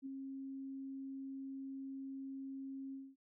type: tone with ADSR envelope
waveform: sine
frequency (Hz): 270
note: C#4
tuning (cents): -45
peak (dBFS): -40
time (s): 0.02-3.16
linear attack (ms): 42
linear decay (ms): 4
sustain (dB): -3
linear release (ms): 230
effects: none